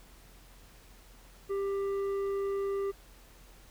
sine tone with tanh clipping, 395.2 Hz, G4, 14 cents sharp, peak -31 dBFS, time 1.49-2.92 s, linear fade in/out 20 ms, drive 8 dB, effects added 43 Hz sine -55 dBFS peak until 3.7 s + pink hiss -58 dBFS RMS until 3.7 s

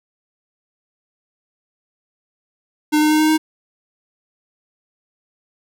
square tone with pitch steps, 302.8 / 305.3 / 307.7 / 310.2 / 312.8 Hz, D#4 / D#4 / D#4 / D#4 / D#4, -47 / -33 / -19 / -5 / +9 cents, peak -13 dBFS, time 2.92-3.38 s, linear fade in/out 20 ms, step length 92 ms, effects none

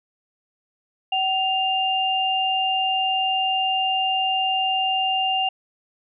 sine tone pair together, 759.4 / 2800 Hz, F#5 / F7, +45 / +4 cents, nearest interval octave + major seventh, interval 2259 cents, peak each -22 dBFS, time 1.12-5.49 s, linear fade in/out 5 ms, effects none

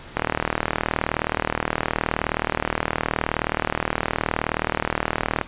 click train, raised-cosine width 0.5 ms, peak -5 dBFS, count 206, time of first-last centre 0.17-5.413 s, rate 39.1 Hz, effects pink hiss -41 dBFS RMS until 5.47 s + resampled to 8000 Hz

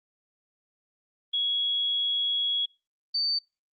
sine tone pair in turn, 3336 / 4576 Hz, G#7 / D8, +7 / -46 cents, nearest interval perfect fourth, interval 547 cents, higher second, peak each -24 dBFS, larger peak neither, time 1.33-2.66 / 3.14-3.39 s, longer first, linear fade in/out 10 ms, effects noise-tail reverb RT60 0.3 s tail -26 dB re dry + Opus 32 kbps

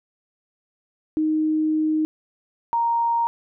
sine tone pair in turn, 311.1 / 932.2 Hz, D#4 / A#5, 0 / 0 cents, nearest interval octave + perfect fifth, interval 1900 cents, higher second, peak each -18 dBFS, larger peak neither, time 1.17-2.05 / 2.73-3.27 s, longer first, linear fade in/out 0 ms, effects none

